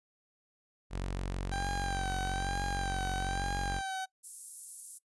sawtooth tone, 46.25 Hz, F#1, in tune, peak -30 dBFS, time 0.9-3.82 s, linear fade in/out 50 ms
30% pulse tone with vibrato, 784 Hz, G5, in tune, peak -32 dBFS, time 1.51-4.06 s, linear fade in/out 20 ms, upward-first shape sine, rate 1.1 Hz, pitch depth 58 cents each way
white high-pass noise, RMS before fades -41 dBFS, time 4.23-4.99 s, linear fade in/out 20 ms, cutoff 8800 Hz, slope 24 dB/octave
effects noise-tail reverb RT60 0.1 s tail -21 dB re dry + resampled to 24000 Hz

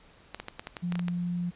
clicks, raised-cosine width 0.3 ms, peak -20 dBFS, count 10, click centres 0.346 / 0.4 / 0.484 / 0.595 / 0.671 / 0.768 / 0.923 / 0.955 / 0.994 / 1.083 s
sine tone, 175.5 Hz, F3, 9 cents sharp, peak -28 dBFS, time 0.82-1.51 s, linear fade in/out 20 ms
effects pink hiss -57 dBFS RMS until 1.55 s + resampled to 8000 Hz

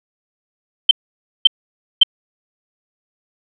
sine tone bursts, 3112 Hz, G7, 13 cents flat, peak -3 dBFS, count 3, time 0.89-2.033 s, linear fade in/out 5 ms, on 21 ms, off 540 ms, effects none

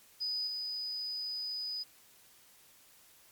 sine tone with level steps, 4978 Hz, D#8, in tune, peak -32 / -35 dBFS, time 0.2-1.84 s, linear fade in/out 20 ms, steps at 0.47 s, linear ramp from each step 5 ms, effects white hiss -61 dBFS RMS until 3.31 s + MP3 96 kbps

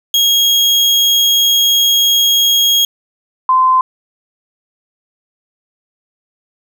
35% pulse / sine tone pair in turn, 3279 / 1032.8 Hz, G#7 / C6, -23 / -23 cents, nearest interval octave + minor sixth, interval 2000 cents, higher first, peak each -7 / -7 dBFS, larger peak neither, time 0.14-2.85 / 3.49-3.81 s, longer first, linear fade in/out 2 ms, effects none

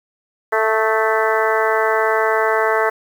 harmonic tone with a mistuned harmonic, 220.4 Hz, A3, 3 cents sharp, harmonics 2 / 3 / 4 / 5 / 6 / 7 / 8 / 9, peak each -19 / -21 / -22 / -23 / -24 / -24 / -25 / -26 dBFS, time 0.52-2.9 s, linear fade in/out 10 ms, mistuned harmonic 6, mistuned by -27 cents, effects 7-bit

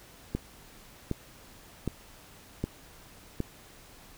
click train, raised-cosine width 3 ms, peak -16 dBFS, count 5, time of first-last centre 0.35-3.403 s, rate 1.31 Hz, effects pink hiss -53 dBFS RMS until 4.17 s

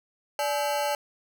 40% pulse ring-modulated tone, 717 Hz, F5, 45 cents sharp, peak -21 dBFS, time 0.39-0.95 s, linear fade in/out 2 ms, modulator 134 Hz, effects none

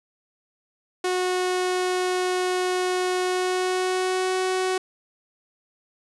sawtooth tone with pitch glide, 365.6 to 372.4 Hz, F#4 to F#4, -21 to +11 cents, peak -18 dBFS, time 1.04-4.78 s, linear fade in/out 5 ms, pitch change +32 cents, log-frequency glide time 3.23-4.35 s, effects resampled to 24000 Hz

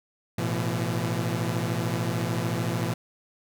sawtooth chord, A suspended second, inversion none, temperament equal with one note detuned, 110 / 123.47 / 168.96 Hz, A2 / B2 / E3, 0 / 0 / +43 cents, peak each -26 dBFS, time 0.38-2.94 s, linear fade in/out 5 ms, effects none

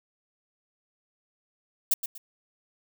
violet noise with echo, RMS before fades -22 dBFS, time 1.91-1.94 s, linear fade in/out 5 ms, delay 120 ms, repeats 2, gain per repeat -10 dB, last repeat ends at 2.18 s, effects none

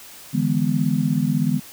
sine chord, E dominant seventh, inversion third, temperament just, 148.33 / 164.81 / 206 / 247.2 Hz, D3 / E3 / G#3 / B3, +18 / 0 / -14 / +2 cents, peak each -23 dBFS, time 0.33-1.6 s, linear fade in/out 20 ms, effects white hiss -42 dBFS RMS until 1.72 s

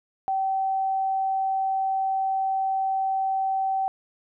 sine tone, 770 Hz, G5, 31 cents flat, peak -22 dBFS, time 0.28-3.88 s, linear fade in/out 0 ms, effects none

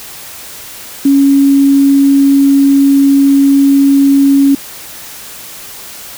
sine tone with quantisation, 277.2 Hz, C#4, in tune, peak -4 dBFS, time 1.05-4.55 s, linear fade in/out 5 ms, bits 5, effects white hiss -29 dBFS RMS until 6.17 s

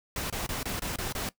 pink noise bursts, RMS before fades -33 dBFS, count 7, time 0.16-1.29 s, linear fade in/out 2 ms, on 140 ms, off 25 ms, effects noise-tail reverb RT60 0.1 s tail -19 dB re dry

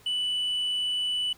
sine tone, 2974 Hz, F#7, 8 cents sharp, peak -23 dBFS, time 0.06-1.33 s, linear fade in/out 5 ms, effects tanh soft clip ceiling -24 dBFS + pink hiss -56 dBFS RMS until 1.37 s

